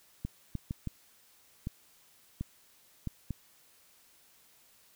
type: clicks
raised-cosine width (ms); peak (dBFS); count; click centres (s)
5; -22; 8; 0.25 / 0.553 / 0.709 / 0.873 / 1.671 / 2.41 / 3.073 / 3.307
effects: white hiss -63 dBFS RMS until 4.95 s